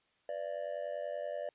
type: tone with amplitude modulation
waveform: triangle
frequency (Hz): 587.3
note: D5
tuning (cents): 0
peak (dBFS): -30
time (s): 0.29-1.49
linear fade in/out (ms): 2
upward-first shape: sine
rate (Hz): 90.4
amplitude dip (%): 95
effects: white hiss -73 dBFS RMS until 1.54 s + resampled to 8000 Hz